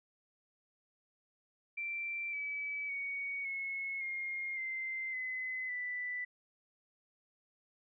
sine tone with pitch steps, 2349 / 2293 / 2238 / 2184 / 2132 / 2081 / 2031 / 1982.1 Hz, D7 / D7 / C#7 / C#7 / C7 / C7 / B6 / B6, 0 / -42 / +16 / -26 / +32 / -10 / +48 / +6 cents, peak -36 dBFS, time 1.77-6.25 s, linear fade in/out 10 ms, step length 560 ms, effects none

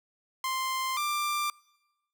sawtooth tone pair in turn, 1046.5 / 1184.7 Hz, C6 / D6, 0 / +15 cents, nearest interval major second, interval 215 cents, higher second, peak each -25 / -24 dBFS, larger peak second, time 0.44-0.97 / 0.97-1.5 s, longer neither, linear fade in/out 2 ms, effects noise-tail reverb RT60 1.0 s tail -25 dB re dry

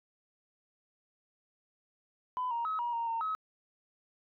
sine tone with pitch steps, 1004 / 936 / 1280 / 954 / 929 / 914 / 1280 Hz, B5 / A#5 / D#6 / A#5 / A#5 / A#5 / D#6, +28 / +7 / +49 / +40 / -6 / -34 / +49 cents, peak -30 dBFS, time 2.37-3.35 s, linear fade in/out 0 ms, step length 140 ms, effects tanh soft clip ceiling -26 dBFS

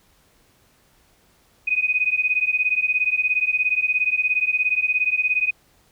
sine beating tone pair, 2489 / 2506 Hz, D#7 / D#7, 0 / +12 cents, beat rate 17 Hz, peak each -21 dBFS, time 1.67-5.51 s, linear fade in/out 10 ms, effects pink hiss -59 dBFS RMS until 5.91 s

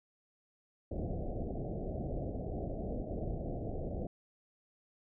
pink low-pass noise, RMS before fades -38 dBFS, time 0.91-4.07 s, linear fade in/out 5 ms, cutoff 730 Hz, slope 96 dB/octave, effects none

